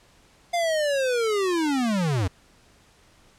square linear sweep, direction down, 704 to 84.4 Hz, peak -22 dBFS, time 0.53-2.28 s, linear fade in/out 10 ms, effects pink hiss -57 dBFS RMS until 3.38 s + low-pass 9000 Hz 12 dB/octave

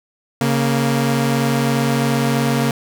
sawtooth tone pair together, 138.13 / 233.1 Hz, C#3 / A#3, -6 / 0 cents, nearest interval major sixth, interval 906 cents, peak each -14 dBFS, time 0.41-2.71 s, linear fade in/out 2 ms, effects none

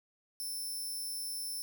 10% pulse tone, 5330 Hz, E8, 18 cents sharp, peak -31 dBFS, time 0.4-1.62 s, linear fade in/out 0 ms, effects none

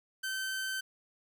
sawtooth tone, 1542 Hz, G6, 29 cents flat, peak -30 dBFS, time 0.23-0.81 s, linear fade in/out 10 ms, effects none

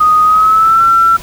sine tone with pitch glide, 1244.5 to 1349.3 Hz, D#6 to E6, 0 to +40 cents, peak -5 dBFS, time 0-1.17 s, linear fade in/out 10 ms, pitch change +140 cents, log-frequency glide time 0.23-0.83 s, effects pink hiss -31 dBFS RMS until 1.22 s

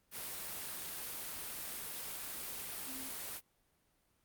sine tone in noise, 264.5 Hz, C4, 19 cents sharp, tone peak -49 dBFS, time 2.85-3.12 s, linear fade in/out 50 ms, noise white, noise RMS -43 dBFS, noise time 0.11-3.41 s, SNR -9 dB, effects pink hiss -75 dBFS RMS until 4.24 s + Opus 32 kbps

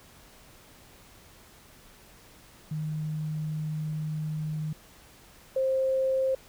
sine tone pair in turn, 154.4 / 528.1 Hz, D#3 / C5, -13 / +16 cents, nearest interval octave + major sixth, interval 2129 cents, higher second, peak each -29 / -23 dBFS, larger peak second, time 2.71-4.73 / 5.56-6.35 s, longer first, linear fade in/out 5 ms, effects pink hiss -54 dBFS RMS until 6.48 s

